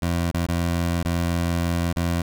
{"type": "tone with dropouts", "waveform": "20% pulse", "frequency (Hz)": 85.6, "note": "F2", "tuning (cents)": -34, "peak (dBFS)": -16, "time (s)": [0.02, 2.22], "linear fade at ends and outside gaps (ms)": 5, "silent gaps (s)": [[0.314, 0.342], [0.466, 0.486], [1.029, 1.049], [1.928, 1.961]], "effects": []}